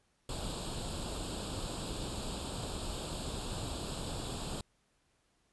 pink noise with comb filter, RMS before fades -39 dBFS, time 0.29-4.61 s, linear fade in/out 2 ms, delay 0.25 ms, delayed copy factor +0.8, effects pink hiss -74 dBFS RMS until 5.52 s + resampled to 24000 Hz

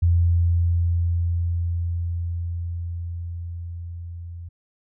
sine tone with level ramp, 85.6 Hz, F2, 34 cents flat, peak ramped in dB -14 to -33 dBFS, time 0.02-4.49 s, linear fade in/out 10 ms, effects none

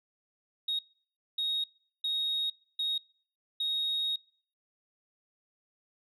sine tone bursts at uneven times, 3753 Hz, A#7, 11 cents sharp, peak -27 dBFS, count 5, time 0.68-0.79 / 1.38-1.64 / 2.04-2.5 / 2.79-2.98 / 3.6-4.16 s, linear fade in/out 5 ms, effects noise-tail reverb RT60 0.5 s tail -25 dB re dry + tanh soft clip ceiling -25 dBFS

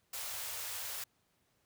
white band-stop noise, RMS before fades -41 dBFS, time 0.13-1.04 s, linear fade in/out 5 ms, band 110 to 510 Hz, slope 24 dB/octave, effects pink hiss -75 dBFS RMS until 1.65 s + high-pass 60 Hz 12 dB/octave

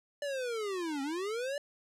square linear two-way sweep, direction down then up, 587.3 to 266.6 to 587.3 Hz, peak -34 dBFS, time 0.22-1.58 s, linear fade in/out 2 ms, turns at 1.02 s, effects low-pass 9000 Hz 12 dB/octave

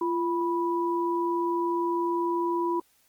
sine tone pair together, 343.9 / 983 Hz, F4 / B5, -27 / -8 cents, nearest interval octave + tritone, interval 1819 cents, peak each -26 / -28 dBFS, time 0.01-2.8 s, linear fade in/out 5 ms, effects white hiss -65 dBFS RMS until 3.08 s + Opus 32 kbps

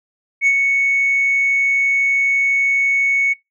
sine tone with ADSR envelope, 2217 Hz, C#7, in tune, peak -7 dBFS, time 0.41-3.34 s, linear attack 59 ms, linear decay 53 ms, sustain -5 dB, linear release 19 ms, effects noise-tail reverb RT60 0.2 s tail -25 dB re dry + tanh soft clip ceiling -9 dBFS

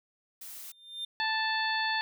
blue noise, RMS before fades -44 dBFS, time 0.41-0.72 s, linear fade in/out 5 ms
triangle tone with exponential growth, 3600 Hz, A7, 39 cents sharp, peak -30 dBFS, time 0.62-1.05 s, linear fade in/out 5 ms, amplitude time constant 93 ms
harmonic tone, 880 Hz, A5, in tune, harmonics 1 / 2 / 3 / 4 / 5, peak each -32 / -31 / -38 / -37 / -36 dBFS, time 1.2-2.01 s, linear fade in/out 0 ms
effects none

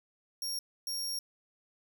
sawtooth tone bursts at uneven times, 5570 Hz, F8, 5 cents flat, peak -31 dBFS, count 2, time 0.42-0.59 / 0.87-1.19 s, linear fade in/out 2 ms, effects none

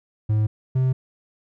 triangle tone pair in turn, 107.5 / 129.76 Hz, A2 / C3, -40 / -14 cents, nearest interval minor third, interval 326 cents, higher second, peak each -15 dBFS, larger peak neither, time 0.29-0.47 / 0.75-0.93 s, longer neither, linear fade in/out 10 ms, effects none

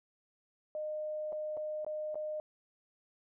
sine tone with dropouts, 612 Hz, D#5, 29 cents flat, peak -35 dBFS, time 0.75-2.4 s, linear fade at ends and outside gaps 1 ms, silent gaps 1.323-1.328 / 1.569-1.573 / 1.847-1.865 / 2.145-2.155 s, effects none

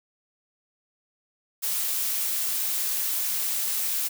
blue noise, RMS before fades -27 dBFS, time 1.62-4.09 s, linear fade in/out 20 ms, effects none

